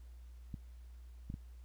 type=clicks; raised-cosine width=5 ms; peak=-30 dBFS; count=3; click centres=0.542 / 1.301 / 1.341 s; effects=added 60 Hz sine -50 dBFS peak until 1.64 s + pink hiss -72 dBFS RMS until 1.64 s